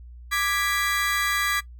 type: chord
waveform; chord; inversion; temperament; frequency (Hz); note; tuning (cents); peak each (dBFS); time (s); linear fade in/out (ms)
35% pulse; G# diminished; second; equal with one note detuned; 1180.8 / 1661.2 / 1975.5; D6 / G#6 / B6; +9 / 0 / 0; -25; 0.31-1.61; 20
effects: noise-tail reverb RT60 0.1 s tail -18 dB re dry + added 60 Hz sine -40 dBFS peak until 1.79 s